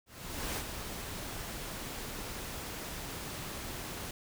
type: noise with ADSR envelope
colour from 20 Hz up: pink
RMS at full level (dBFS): -35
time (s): 0.06-4.11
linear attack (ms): 510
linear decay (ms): 58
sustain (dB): -6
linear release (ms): 3
effects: none